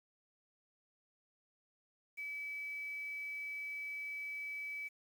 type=tone with quantisation; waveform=sine; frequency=2293 Hz; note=D7; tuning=42 cents flat; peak=-40 dBFS; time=2.17-4.89 s; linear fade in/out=20 ms; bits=10; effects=none